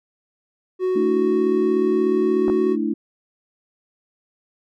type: tone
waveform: triangle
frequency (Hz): 370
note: F#4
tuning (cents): 0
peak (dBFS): -16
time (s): 0.79-2.77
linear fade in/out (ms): 50
type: chord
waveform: sine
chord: A suspended fourth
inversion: none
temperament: just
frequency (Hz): 220 / 293.3 / 330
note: A3 / D4 / E4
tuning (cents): 0 / -2 / +2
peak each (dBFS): -24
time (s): 0.95-2.94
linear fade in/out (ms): 10
type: clicks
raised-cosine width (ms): 1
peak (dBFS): -15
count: 2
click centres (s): 2.482 / 2.499
effects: none